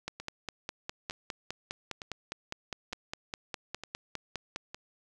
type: two click trains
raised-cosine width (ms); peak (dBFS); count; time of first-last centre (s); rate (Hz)
0.2; -18 / -23; 23 / 6; 0.08-4.561 / 0.2-4.745; 4.91 / 1.1
effects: none